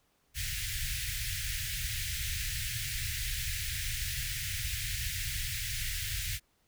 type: band-stop noise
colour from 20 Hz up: pink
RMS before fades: -35 dBFS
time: 0.34-6.4 s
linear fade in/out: 50 ms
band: 130 to 1700 Hz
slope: 48 dB/octave
effects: pink hiss -72 dBFS RMS until 6.67 s